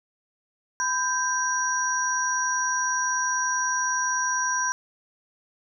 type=tone cluster; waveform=sine; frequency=1005 / 1574 / 5770 Hz; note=B5 / G6 / F#8; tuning=+30 / +7 / -44 cents; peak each=-27 dBFS; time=0.8-4.72 s; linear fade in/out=0 ms; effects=none